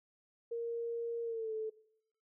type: tone with pitch glide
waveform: sine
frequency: 466.2 to 437.5 Hz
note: A#4 to A4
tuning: 0 to -10 cents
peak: -35 dBFS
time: 0.51-1.7 s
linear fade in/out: 10 ms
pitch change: -110 cents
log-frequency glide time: 1.23-1.53 s
effects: noise-tail reverb RT60 0.7 s tail -20 dB re dry

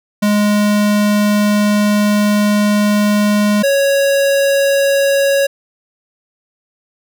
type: tone pair in turn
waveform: square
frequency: 207.7 / 554.5 Hz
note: G#3 / C#5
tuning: 0 / 0 cents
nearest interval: octave + perfect fourth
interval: 1700 cents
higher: second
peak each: -11 dBFS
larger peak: neither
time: 0.22-3.63 / 3.63-5.47 s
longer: first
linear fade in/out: 10 ms
effects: none

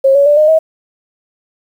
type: tone with pitch steps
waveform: sine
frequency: 540 / 562.9 / 586.8 / 611.8 / 637.7 Hz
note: C#5 / C#5 / D5 / D#5 / D#5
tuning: -45 / +26 / -2 / -29 / +42 cents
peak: -5 dBFS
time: 0.04-0.59 s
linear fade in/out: 10 ms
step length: 110 ms
effects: 7-bit

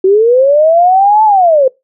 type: linear two-way sweep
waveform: sine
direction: up then down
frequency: 368.6 to 880 to 505 Hz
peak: -4 dBFS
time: 0.04-1.68 s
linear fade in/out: 5 ms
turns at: 1.24 s
effects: noise-tail reverb RT60 0.2 s tail -22 dB re dry

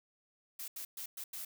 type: noise bursts at uneven times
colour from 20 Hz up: blue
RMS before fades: -43 dBFS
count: 5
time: 0.59-0.68 / 0.76-0.85 / 0.97-1.06 / 1.17-1.24 / 1.33-1.45 s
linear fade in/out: 5 ms
effects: none

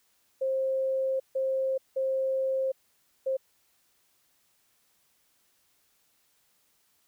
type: tone bursts at uneven times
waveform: sine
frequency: 530 Hz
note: C5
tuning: 22 cents sharp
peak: -25 dBFS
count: 4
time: 0.41-1.2 / 1.35-1.78 / 1.96-2.72 / 3.26-3.37 s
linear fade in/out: 10 ms
effects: white hiss -69 dBFS RMS until 7.07 s

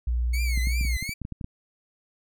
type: tone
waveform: sine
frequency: 60 Hz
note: B1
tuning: 49 cents flat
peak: -22 dBFS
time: 0.07-0.97 s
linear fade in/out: 5 ms
type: tone with vibrato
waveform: sawtooth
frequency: 2198 Hz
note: C#7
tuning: 15 cents flat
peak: -28 dBFS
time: 0.33-1.14 s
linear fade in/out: 10 ms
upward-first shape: triangle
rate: 2.7 Hz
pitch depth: 160 cents each way
type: clicks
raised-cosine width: 5 ms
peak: -21 dBFS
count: 11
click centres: 0.576 / 0.672 / 0.811 / 0.85 / 1.026 / 1.093 / 1.217 / 1.251 / 1.323 / 1.412 / 1.444 s
effects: none

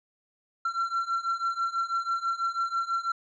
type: beating tone pair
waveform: triangle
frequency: 1356 / 1362.1 Hz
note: E6 / F6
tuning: +49 / -44 cents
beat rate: 6.1 Hz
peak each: -29 / -27 dBFS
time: 0.65-3.12 s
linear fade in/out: 5 ms
effects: resampled to 16000 Hz

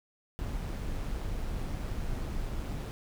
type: noise with amplitude modulation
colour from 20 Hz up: brown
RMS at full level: -33 dBFS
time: 0.39-2.91 s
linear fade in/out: 0 ms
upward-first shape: sine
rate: 147 Hz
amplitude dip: 30%
effects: none

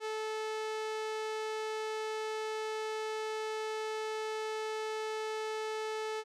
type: tone with low-pass filter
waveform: sawtooth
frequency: 435.3 Hz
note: A4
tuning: 19 cents flat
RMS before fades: -37 dBFS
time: 0-6.24 s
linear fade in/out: 50 ms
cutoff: 6700 Hz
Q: 0.63
effects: none

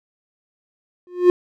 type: tone with exponential growth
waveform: triangle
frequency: 357.1 Hz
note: F4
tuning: 39 cents sharp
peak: -3 dBFS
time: 1.07-1.3 s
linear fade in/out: 1 ms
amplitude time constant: 48 ms
effects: none

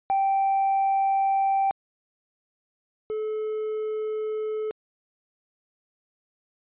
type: tone pair in turn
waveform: triangle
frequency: 781 / 431.8 Hz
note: G5 / A4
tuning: -7 / -33 cents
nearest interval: minor seventh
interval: 1026 cents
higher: first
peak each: -17 / -24 dBFS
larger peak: first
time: 0.1-1.71 / 3.1-4.71 s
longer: neither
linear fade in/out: 0 ms
effects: tanh soft clip ceiling -15 dBFS + resampled to 8000 Hz

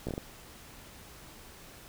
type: slowing click train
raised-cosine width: 2 ms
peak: -21 dBFS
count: 5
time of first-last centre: 0.07-0.179 s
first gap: 16 ms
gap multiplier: 1.37
effects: pink hiss -51 dBFS RMS until 1.88 s

